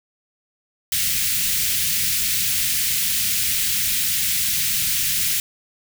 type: band-stop noise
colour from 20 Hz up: white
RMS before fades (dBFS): -21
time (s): 0.92-5.4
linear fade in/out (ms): 2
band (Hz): 190 to 1900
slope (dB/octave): 24
effects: none